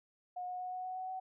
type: tone with pitch steps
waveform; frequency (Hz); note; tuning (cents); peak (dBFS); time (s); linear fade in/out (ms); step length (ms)
sine; 723 / 727.6 / 732.2 / 736.9 / 741.6 / 746.3 / 751.1; F#5 / F#5 / F#5 / F#5 / F#5 / F#5 / F#5; -40 / -29 / -18 / -7 / +4 / +15 / +26; -38; 0.36-1.2; 10; 120
effects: none